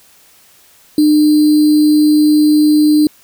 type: tone with sample-and-hold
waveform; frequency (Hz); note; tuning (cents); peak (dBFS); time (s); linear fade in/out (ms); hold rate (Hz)
sine; 301.9; D4; +48; -6; 0.98-3.07; 2; 4410
effects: white hiss -47 dBFS RMS until 3.23 s